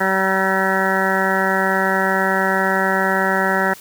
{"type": "harmonic tone", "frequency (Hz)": 191.1, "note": "G3", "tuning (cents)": -44, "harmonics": [1, 2, 3, 4, 5, 7, 8, 9, 10], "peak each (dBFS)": [-24, -24, -24, -24, -24, -24, -24, -24, -24], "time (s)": [0, 3.74], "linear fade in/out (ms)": 10, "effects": ["white hiss -41 dBFS RMS until 3.8 s"]}